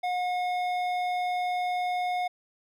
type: tone with hard clipping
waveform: triangle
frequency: 722 Hz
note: F#5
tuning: 43 cents flat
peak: -28 dBFS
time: 0.03-2.28 s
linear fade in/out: 10 ms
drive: 14 dB
effects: none